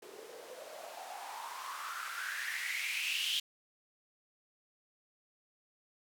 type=noise with band-pass filter sweep; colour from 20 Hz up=blue; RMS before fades=-40 dBFS; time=0.02-3.4 s; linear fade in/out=5 ms; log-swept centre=380 to 3200 Hz; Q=6.6; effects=none